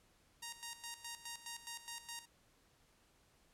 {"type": "tone with tremolo", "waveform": "5% pulse", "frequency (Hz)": 934, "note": "A#5", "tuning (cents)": 3, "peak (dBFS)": -32, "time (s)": [0.42, 2.26], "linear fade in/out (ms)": 10, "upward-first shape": "square", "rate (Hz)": 4.8, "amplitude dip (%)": 75, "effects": ["pink hiss -71 dBFS RMS until 3.53 s", "low-pass 12000 Hz 12 dB/octave"]}